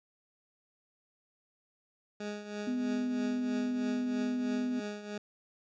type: tone with tremolo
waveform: 20% pulse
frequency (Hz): 207.7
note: G#3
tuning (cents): 0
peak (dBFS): -30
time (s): 2.2-5.18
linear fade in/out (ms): 5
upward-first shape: triangle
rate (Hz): 3.1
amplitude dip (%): 70
type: tone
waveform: sine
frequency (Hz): 250.2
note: B3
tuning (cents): +23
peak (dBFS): -30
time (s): 2.67-4.8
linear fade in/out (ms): 5
effects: resampled to 16000 Hz